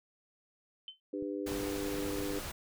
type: tone with exponential decay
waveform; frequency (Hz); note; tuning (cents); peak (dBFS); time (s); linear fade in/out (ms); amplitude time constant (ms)
sine; 3071; G7; -36; -38; 0.88-1; 1; 24
type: harmonic tone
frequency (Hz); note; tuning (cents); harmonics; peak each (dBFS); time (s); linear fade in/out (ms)
99.6; G2; +28; 3 / 4 / 5; -37 / -39 / -41; 1.13-2.39; 5
type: clicks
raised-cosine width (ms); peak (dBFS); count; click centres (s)
3; -36; 4; 1.225 / 1.518 / 1.785 / 1.958
type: noise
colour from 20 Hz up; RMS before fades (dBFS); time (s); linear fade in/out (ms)
pink; -41; 1.46-2.52; 10
effects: none